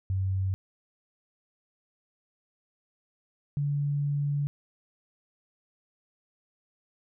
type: tone pair in turn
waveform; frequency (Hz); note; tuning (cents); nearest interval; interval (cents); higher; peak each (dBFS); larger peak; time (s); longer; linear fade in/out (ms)
sine; 95.2 / 143.76; F#2 / D3; +50 / -37; perfect fifth; 713; second; -25; neither; 0.1-0.54 / 3.57-4.47; second; 0
effects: none